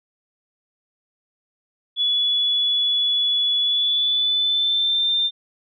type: tone with pitch glide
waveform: sine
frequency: 3413 to 3591 Hz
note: G#7 to A7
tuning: +47 to +35 cents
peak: -17 dBFS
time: 1.96-5.31 s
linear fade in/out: 50 ms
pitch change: +88 cents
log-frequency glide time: 3.62-5.12 s
effects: none